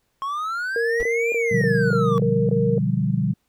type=exponential two-way sweep; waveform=triangle; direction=up then down; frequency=1077 to 2435 to 1127 Hz; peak=-22 dBFS; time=0.22-2.18 s; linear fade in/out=0 ms; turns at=1.32 s
type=tone bursts; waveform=sine; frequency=464.7 Hz; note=A#4; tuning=5 cents flat; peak=-20 dBFS; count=7; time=0.76-2.782 s; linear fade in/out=2 ms; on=270 ms; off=22 ms
type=noise with exponential decay; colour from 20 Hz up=brown; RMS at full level=-25 dBFS; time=1-1.08 s; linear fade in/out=1 ms; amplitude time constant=16 ms
type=chord; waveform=sine; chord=G dominant seventh; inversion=first; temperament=just; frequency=122.5 / 147 / 176.4 / 196 Hz; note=B2 / D3 / F3 / G3; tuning=-14 / +2 / +18 / 0 cents; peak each=-24 dBFS; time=1.51-3.34 s; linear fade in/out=10 ms
effects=pink hiss -70 dBFS RMS until 3.48 s